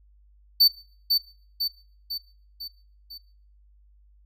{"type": "tone with echo", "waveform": "square", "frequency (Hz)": 4539, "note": "C#8", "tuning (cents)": 40, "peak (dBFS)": -14, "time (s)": [0.6, 0.68], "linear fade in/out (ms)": 10, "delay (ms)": 500, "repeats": 5, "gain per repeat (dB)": -5, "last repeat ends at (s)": 3.18, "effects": ["noise-tail reverb RT60 0.5 s tail -21 dB re dry", "added 50 Hz sine -54 dBFS peak until 4.25 s"]}